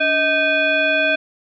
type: tone with frequency modulation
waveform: sine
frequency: 1554 Hz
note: G6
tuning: 16 cents flat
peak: -14 dBFS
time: 0-1.16 s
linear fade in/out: 10 ms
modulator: 921 Hz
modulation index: 1.4
effects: none